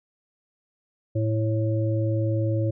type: harmonic tone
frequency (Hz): 110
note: A2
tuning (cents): 0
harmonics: 1 / 3 / 5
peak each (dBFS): -22 / -29 / -30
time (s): 1.15-2.71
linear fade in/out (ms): 10
effects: none